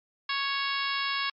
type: harmonic tone with a mistuned harmonic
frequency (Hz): 554.4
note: C#5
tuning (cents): 0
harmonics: 2 / 3 / 4 / 5 / 6 / 7 / 8 / 9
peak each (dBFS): -32 / -34 / -35 / -36 / -37 / -37 / -38 / -39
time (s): 0.29-1.3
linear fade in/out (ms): 5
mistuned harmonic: 9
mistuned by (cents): +48
effects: MP3 64 kbps

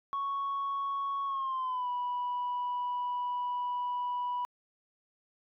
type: tone with pitch glide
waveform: sine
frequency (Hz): 1108.7 to 982.1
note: C#6 to B5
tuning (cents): 0 to -10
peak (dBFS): -29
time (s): 0.13-4.45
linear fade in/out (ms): 0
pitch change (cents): -210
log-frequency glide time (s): 1.26-1.89
effects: tanh soft clip ceiling -28 dBFS

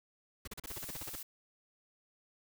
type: noise bursts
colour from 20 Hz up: pink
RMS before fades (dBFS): -44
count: 12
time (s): 0.45-1.157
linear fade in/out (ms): 5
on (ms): 25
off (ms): 37
type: noise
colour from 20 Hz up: blue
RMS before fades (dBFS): -45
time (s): 0.67-1.23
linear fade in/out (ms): 5
effects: none

